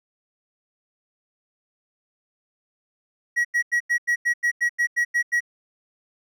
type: tone bursts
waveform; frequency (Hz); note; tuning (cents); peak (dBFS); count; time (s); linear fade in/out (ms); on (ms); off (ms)
triangle; 1913; A#6; +44; -16; 12; 3.36-5.406; 20; 88; 90
effects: none